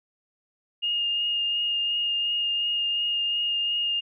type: tone with vibrato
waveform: sine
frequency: 2837 Hz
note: F7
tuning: 27 cents sharp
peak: -23 dBFS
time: 0.82-4.01 s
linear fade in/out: 20 ms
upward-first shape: triangle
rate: 2.8 Hz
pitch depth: 14 cents each way
effects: none